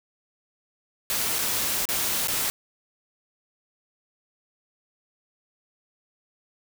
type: noise with dropouts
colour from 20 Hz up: white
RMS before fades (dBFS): -26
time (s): 1.1-2.5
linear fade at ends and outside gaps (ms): 0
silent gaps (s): 1.385-1.389 / 1.854-1.889 / 2.273-2.283
effects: none